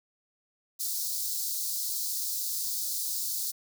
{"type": "high-pass noise", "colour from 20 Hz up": "white", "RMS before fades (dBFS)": -32, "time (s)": [0.79, 3.52], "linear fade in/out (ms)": 20, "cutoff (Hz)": 4100, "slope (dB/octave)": 48, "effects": []}